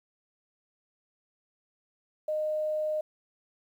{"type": "tone", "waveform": "sine", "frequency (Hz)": 615, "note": "D#5", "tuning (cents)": -20, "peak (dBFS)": -27, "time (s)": [2.28, 3.01], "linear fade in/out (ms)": 5, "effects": ["10-bit"]}